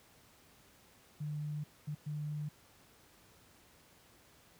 sine tone bursts at uneven times, 149.4 Hz, D3, 30 cents sharp, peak -36 dBFS, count 3, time 1.2-1.64 / 1.87-1.95 / 2.06-2.49 s, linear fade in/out 10 ms, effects pink hiss -63 dBFS RMS until 4.59 s + high-pass 60 Hz 12 dB/octave

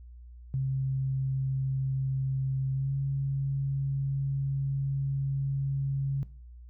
sine tone with pitch glide, 133.6 to 137.36 Hz, C3 to C#3, +36 to -15 cents, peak -26 dBFS, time 0.54-6.23 s, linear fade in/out 0 ms, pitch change +49 cents, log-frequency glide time 2.73-2.93 s, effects noise-tail reverb RT60 0.4 s tail -17 dB re dry + added 60 Hz sine -45 dBFS peak until 6.69 s

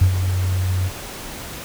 sine tone with ADSR envelope, 92.5 Hz, F#2, in tune, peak -7 dBFS, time 0.01-0.91 s, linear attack 7 ms, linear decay 88 ms, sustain -10 dB, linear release 54 ms, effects tanh soft clip ceiling -5 dBFS + pink hiss -33 dBFS RMS until 1.64 s

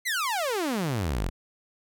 sawtooth exponential sweep, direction down, 2130 to 38.89 Hz, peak -22 dBFS, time 0.05-1.3 s, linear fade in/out 20 ms, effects none

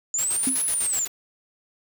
sine linear two-way sweep, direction up then down, 6900 to 10780 to 6900 Hz, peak -22 dBFS, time 0.14-1.05 s, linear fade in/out 2 ms, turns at 0.6 s
white noise with tremolo, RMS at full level -32 dBFS, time 0.18-1.08 s, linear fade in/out 10 ms, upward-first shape square, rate 8 Hz, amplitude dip 70%
sine tone with exponential decay, 261.6 Hz, C4, in tune, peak -19 dBFS, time 0.47-0.62 s, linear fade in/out 2 ms, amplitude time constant 31 ms
effects none

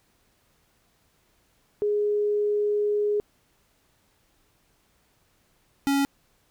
sine / square tone pair in turn, 415.6 / 278.3 Hz, G#4 / C#4, +1 / +7 cents, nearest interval perfect fifth, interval 694 cents, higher first, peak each -21 dBFS, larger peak neither, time 1.82-3.2 / 5.87-6.05 s, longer first, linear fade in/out 0 ms, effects pink hiss -66 dBFS RMS until 6.5 s

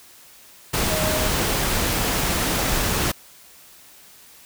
sine tone in noise, 622.3 Hz, D#5, in tune, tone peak -26 dBFS, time 0.9-1.28 s, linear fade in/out 10 ms, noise pink, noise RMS -22 dBFS, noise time 0.73-3.12 s, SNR -7 dB, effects white hiss -48 dBFS RMS until 4.45 s

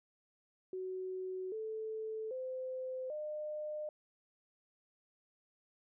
sine tone with pitch steps, 372.9 / 438.4 / 515.3 / 605.8 Hz, F#4 / A4 / C5 / D#5, +14 / -6 / -27 / -46 cents, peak -38 dBFS, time 0.73-3.89 s, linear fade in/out 2 ms, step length 790 ms, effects none

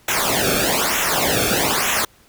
pink noise with flanger, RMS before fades -19 dBFS, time 0.08-2.05 s, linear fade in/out 5 ms, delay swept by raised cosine 0.21 to 1.03 ms, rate 1.1 Hz, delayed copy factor -0.9, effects pink hiss -53 dBFS RMS until 2.28 s

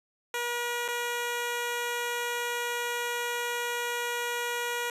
10% pulse tone with dropouts, 479.6 Hz, A#4, 49 cents sharp, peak -21 dBFS, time 0.34-4.9 s, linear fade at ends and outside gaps 2 ms, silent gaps 0.88-0.885 s, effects resampled to 32000 Hz

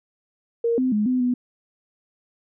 sine tone with pitch steps, 465.6 / 257 / 210.4 / 253.6 / 247.5 Hz, A#4 / C4 / G#3 / B3 / B3, -2 / -31 / +23 / +46 / +4 cents, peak -18 dBFS, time 0.64-1.34 s, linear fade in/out 5 ms, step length 140 ms, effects none

